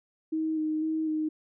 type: tone with vibrato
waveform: sine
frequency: 313.5 Hz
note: D#4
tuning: 13 cents sharp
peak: -26 dBFS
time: 0.32-1.29 s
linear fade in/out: 10 ms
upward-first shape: square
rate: 2 Hz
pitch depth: 17 cents each way
effects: none